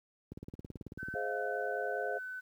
click train, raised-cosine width 3 ms, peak -30 dBFS, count 16, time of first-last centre 0.32-1.14 s, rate 18.3 Hz
sine tone with pitch glide, 1530 to 1508.9 Hz, G6 to F#6, -42 to +34 cents, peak -39 dBFS, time 0.98-2.41 s, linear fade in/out 20 ms, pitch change -24 cents, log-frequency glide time 1.29-1.34 s
sine chord, F minor seventh, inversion first, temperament just, 419.1 / 523.8 / 628.6 / 698.5 Hz, Ab4 / C5 / Eb5 / F5, +16 / +2 / +18 / 0 cents, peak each -39 / -39 / -42 / -38 dBFS, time 1.14-2.19 s, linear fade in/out 20 ms
effects high-pass 60 Hz 12 dB/octave + 11-bit

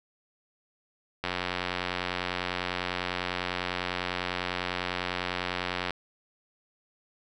click train, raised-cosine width 0.3 ms, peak -13 dBFS, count 421, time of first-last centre 1.24-5.907 s, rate 90 Hz, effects none

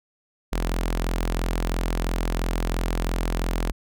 sawtooth tone with notch filter, 42.96 Hz, F1, 28 cents flat, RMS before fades -25 dBFS, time 0.52-3.72 s, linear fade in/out 10 ms, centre 100 Hz, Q 0.92, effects none

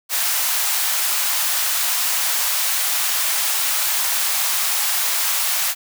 white high-pass noise, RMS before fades -20 dBFS, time 0.09-5.75 s, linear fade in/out 50 ms, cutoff 700 Hz, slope 24 dB/octave, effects none

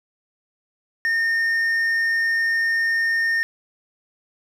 sine tone with hard clipping, 1827 Hz, A#6, 35 cents flat, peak -19 dBFS, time 1.05-3.43 s, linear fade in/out 0 ms, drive 3 dB, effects none

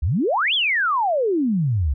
sine exponential two-way sweep, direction up then down, 63.2 to 3516 to 63.2 Hz, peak -17 dBFS, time 0.02-1.94 s, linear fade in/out 10 ms, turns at 0.54 s, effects none

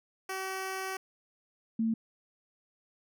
10% pulse / sine tone pair in turn, 380.6 / 224.9 Hz, F#4 / A3, +49 / +38 cents, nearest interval major sixth, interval 911 cents, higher first, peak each -26 dBFS, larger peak neither, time 0.29-0.97 / 1.79-1.94 s, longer first, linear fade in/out 5 ms, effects none

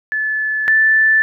sine tone pair in turn, 1733 / 1758.2 Hz, A6 / A6, -27 / -2 cents, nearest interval unison, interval 25 cents, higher second, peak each -16 / -9 dBFS, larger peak second, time 0.12-0.68 / 0.68-1.22 s, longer first, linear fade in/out 0 ms, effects none

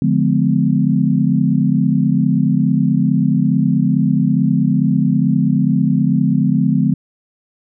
sine chord, D diminished seventh, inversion none, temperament just, 146.83 / 176.2 / 211.4 / 253.7 Hz, D3 / F3 / Ab3 / Cb4, 0 / +16 / +31 / +47 cents, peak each -17 dBFS, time 0.02-6.94 s, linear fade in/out 2 ms, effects none

